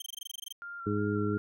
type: tone bursts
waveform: sawtooth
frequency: 3152 Hz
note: G7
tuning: 9 cents sharp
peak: -34 dBFS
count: 13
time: 0-0.525 s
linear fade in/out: 5 ms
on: 21 ms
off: 21 ms
type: tone with vibrato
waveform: sine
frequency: 1383 Hz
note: F6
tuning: 17 cents flat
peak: -39 dBFS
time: 0.62-1.38 s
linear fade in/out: 0 ms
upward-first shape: square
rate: 2.8 Hz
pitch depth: 20 cents each way
type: harmonic tone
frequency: 103.9 Hz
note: G#2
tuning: 1 cent sharp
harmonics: 1 / 2 / 3 / 4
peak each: -33 / -33 / -33 / -33 dBFS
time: 0.86-1.38 s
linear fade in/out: 10 ms
effects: none